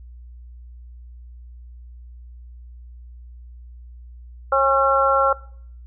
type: harmonic tone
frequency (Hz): 271.6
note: C#4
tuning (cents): -35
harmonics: 2 / 3 / 4 / 5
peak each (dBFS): -18 / -23 / -23 / -18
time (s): 4.52-5.33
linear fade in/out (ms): 5
effects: noise-tail reverb RT60 0.6 s tail -22 dB re dry + added 60 Hz sine -38 dBFS peak until 5.86 s